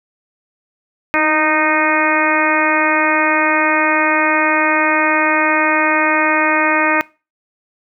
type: harmonic tone with a mistuned harmonic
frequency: 308.7 Hz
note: D#4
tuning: 14 cents flat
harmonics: 1 / 2 / 3 / 4 / 5 / 6 / 7 / 8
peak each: -20 / -20 / -20 / -20 / -20 / -20 / -20 / -20 dBFS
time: 1.14-7.01 s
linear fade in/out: 0 ms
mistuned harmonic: 1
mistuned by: +34 cents
effects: noise-tail reverb RT60 0.3 s tail -22 dB re dry